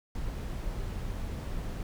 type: noise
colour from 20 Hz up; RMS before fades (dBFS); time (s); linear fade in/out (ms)
brown; -35; 0.15-1.83; 2
effects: none